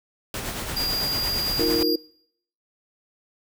pink noise with tremolo, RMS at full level -29 dBFS, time 0.34-1.83 s, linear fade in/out 2 ms, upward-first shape sine, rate 8.9 Hz, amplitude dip 40%
square tone, 4814 Hz, D8, 42 cents sharp, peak -24 dBFS, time 0.76-1.96 s, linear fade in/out 10 ms
sine chord, Eb suspended second, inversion none, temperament just, 311.1 / 350 / 466.7 Hz, Eb4 / F4 / Bb4, 0 / +4 / +2 cents, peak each -25 dBFS, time 1.59-1.96 s, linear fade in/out 5 ms
effects noise-tail reverb RT60 0.7 s tail -25 dB re dry

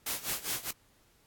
white noise with tremolo, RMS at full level -32 dBFS, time 0.06-0.71 s, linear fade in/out 5 ms, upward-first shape sine, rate 4.9 Hz, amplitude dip 85%, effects pink hiss -66 dBFS RMS until 1.26 s + AAC 64 kbps

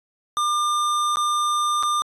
square tone with dropouts, 1200 Hz, D6, 37 cents sharp, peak -20 dBFS, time 0.37-2.02 s, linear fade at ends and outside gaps 0 ms, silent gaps 1.158-1.17 / 1.827-1.833 s, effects resampled to 24000 Hz

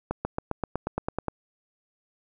accelerating click train, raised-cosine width 1 ms, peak -13 dBFS, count 11, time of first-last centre 0.11-1.283 s, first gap 140 ms, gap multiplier 0.96, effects none

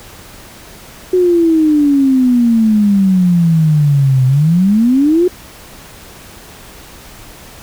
sine exponential two-way sweep, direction down then up, 370 to 127.4 to 370 Hz, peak -7 dBFS, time 1.13-5.28 s, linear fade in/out 5 ms, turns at 4.26 s, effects pink hiss -36 dBFS RMS until 7.62 s

